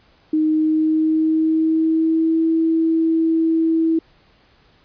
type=tone with pitch glide; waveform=sine; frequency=310.9 to 325 Hz; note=D#4 to E4; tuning=-1 to -24 cents; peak=-14 dBFS; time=0.33-3.99 s; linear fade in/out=5 ms; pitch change=+77 cents; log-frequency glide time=0.46-2.44 s; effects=pink hiss -55 dBFS RMS until 4.84 s + resampled to 11025 Hz